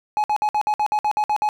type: tone bursts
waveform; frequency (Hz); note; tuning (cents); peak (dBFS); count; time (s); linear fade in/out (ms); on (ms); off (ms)
triangle; 845; G#5; +30; -15; 11; 0.17-1.489; 0; 69; 56
effects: none